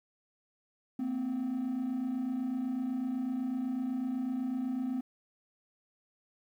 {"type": "tone pair together", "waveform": "triangle", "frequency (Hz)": [230, 258], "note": ["A#3", "C4"], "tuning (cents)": [-23, -24], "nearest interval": "major second", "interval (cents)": 199, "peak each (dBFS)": [-35, -29], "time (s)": [0.99, 5.01], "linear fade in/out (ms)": 5, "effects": ["tanh soft clip ceiling -25 dBFS", "11-bit"]}